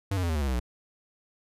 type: tone with pitch steps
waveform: square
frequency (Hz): 98 / 91.44 / 85.31 / 79.6 / 74.27 / 69.3 / 64.66 / 60.33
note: G2 / F#2 / F2 / D#2 / D2 / C#2 / C2 / B1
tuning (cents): 0 / -20 / -40 / +40 / +20 / 0 / -20 / -40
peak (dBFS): -26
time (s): 0.11-0.598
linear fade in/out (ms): 5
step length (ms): 61
effects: resampled to 32000 Hz